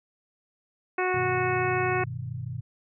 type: harmonic tone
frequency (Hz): 367.4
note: F#4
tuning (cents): -12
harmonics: 1 / 2 / 3 / 4 / 5 / 6 / 7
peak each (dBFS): -27 / -30 / -32 / -33 / -34 / -35 / -35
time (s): 0.98-2.04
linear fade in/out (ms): 5
type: chord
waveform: sine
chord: G augmented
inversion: none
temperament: equal with one note detuned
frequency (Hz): 98 / 123.47 / 156.56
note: G2 / B2 / D#3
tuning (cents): 0 / 0 / +11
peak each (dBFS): -38 / -33 / -39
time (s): 1.14-2.61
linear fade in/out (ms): 5
effects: none